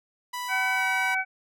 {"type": "tone with pitch glide", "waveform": "sawtooth", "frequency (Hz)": [987.8, 972], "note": ["B5", "B5"], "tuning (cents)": [0, -28], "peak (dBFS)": -27, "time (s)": [0.33, 1.15], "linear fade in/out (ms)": 10, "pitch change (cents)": -28, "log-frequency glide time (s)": [0.75, 0.84]}
{"type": "harmonic tone", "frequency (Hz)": 758, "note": "F#5", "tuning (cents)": 42, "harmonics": [1, 2, 3], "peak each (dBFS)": [-30, -27, -27], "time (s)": [0.48, 1.25], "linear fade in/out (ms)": 50}
{"effects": []}